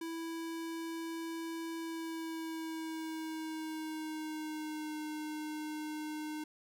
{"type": "tone with pitch glide", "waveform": "square", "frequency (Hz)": [329.6, 305.8], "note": ["E4", "D#4"], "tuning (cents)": [0, -30], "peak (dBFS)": -39, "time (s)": [0.01, 6.44], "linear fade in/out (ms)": 5, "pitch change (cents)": -130, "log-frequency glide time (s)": [1.77, 4.97], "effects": []}